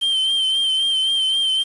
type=tone with vibrato; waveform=triangle; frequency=3130 Hz; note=G7; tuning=3 cents flat; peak=-15 dBFS; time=0.01-1.64 s; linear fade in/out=20 ms; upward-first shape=sine; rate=3.8 Hz; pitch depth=36 cents each way; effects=resampled to 24000 Hz + 7-bit